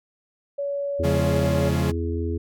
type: tone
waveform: sine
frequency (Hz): 565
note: C#5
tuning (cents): +33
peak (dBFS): -24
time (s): 0.58-1.7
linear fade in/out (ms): 10
type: harmonic tone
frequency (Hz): 83.9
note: E2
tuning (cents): +31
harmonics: 1 / 3 / 4 / 5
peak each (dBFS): -25 / -32 / -31 / -31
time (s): 0.99-2.38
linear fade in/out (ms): 10
type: chord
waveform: 45% pulse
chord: Db major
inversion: none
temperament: equal with one note detuned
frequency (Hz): 138.59 / 174.61 / 210.2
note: Db3 / F3 / Ab3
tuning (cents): 0 / 0 / +21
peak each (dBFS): -24 / -28 / -29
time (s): 1.03-1.92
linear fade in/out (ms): 20
effects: none